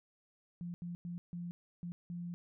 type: tone bursts at uneven times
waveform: sine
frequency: 173.7 Hz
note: F3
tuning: 9 cents flat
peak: -39 dBFS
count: 6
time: 0.61-0.74 / 0.82-0.95 / 1.05-1.18 / 1.33-1.51 / 1.83-1.92 / 2.1-2.34 s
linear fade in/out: 0 ms
effects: none